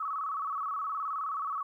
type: tone with vibrato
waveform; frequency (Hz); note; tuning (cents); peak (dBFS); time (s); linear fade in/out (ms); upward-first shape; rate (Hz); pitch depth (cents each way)
sine; 1205; D6; +44; -31; 0-1.63; 5; square; 19; 110
effects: 12-bit